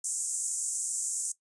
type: band-pass noise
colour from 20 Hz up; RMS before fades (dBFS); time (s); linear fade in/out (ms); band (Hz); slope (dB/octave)
white; -33; 0.04-1.32; 5; 6800 to 8900; 48
effects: noise-tail reverb RT60 0.1 s tail -17 dB re dry + resampled to 24000 Hz